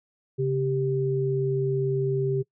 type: tone pair together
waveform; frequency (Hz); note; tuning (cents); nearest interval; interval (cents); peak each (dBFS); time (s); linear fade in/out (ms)
sine; 136.57 / 392; C#3 / G4; -25 / 0; octave + tritone; 1825; -25; 0.38-2.43; 20
effects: noise-tail reverb RT60 0.1 s tail -22 dB re dry